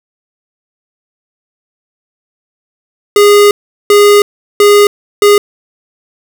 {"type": "tone bursts at uneven times", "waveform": "square", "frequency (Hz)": 410.7, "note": "G#4", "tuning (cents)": -19, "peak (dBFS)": -3, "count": 4, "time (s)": [[3.16, 3.51], [3.9, 4.22], [4.6, 4.87], [5.22, 5.38]], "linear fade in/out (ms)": 2, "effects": []}